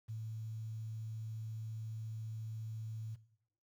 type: tone with quantisation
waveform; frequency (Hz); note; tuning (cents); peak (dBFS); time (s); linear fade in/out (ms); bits
sine; 110.7; A2; +11; -40; 0.08-3.16; 20; 11
effects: noise-tail reverb RT60 0.7 s tail -17 dB re dry